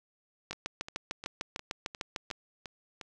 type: two click trains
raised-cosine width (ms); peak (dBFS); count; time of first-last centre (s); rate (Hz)
0.2; -17 / -24; 13 / 8; 0.51-2.312 / 0.53-3.012; 6.66 / 2.82
effects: none